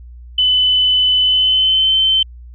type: tone with pitch glide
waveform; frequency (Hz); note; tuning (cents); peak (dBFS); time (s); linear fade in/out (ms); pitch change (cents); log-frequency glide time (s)
sine; 3011 to 3085; F#7 to G7; +30 to -28; -10; 0.38-2.23; 5; +42; 1.21-1.96
effects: added 60 Hz sine -33 dBFS peak until 2.54 s